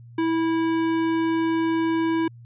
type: tone with tanh clipping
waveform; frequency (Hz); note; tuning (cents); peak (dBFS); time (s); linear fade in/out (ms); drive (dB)
sine; 326.9; E4; -14; -22; 0.18-2.28; 5; 18
effects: added 118 Hz sine -42 dBFS peak until 2.45 s + resampled to 8000 Hz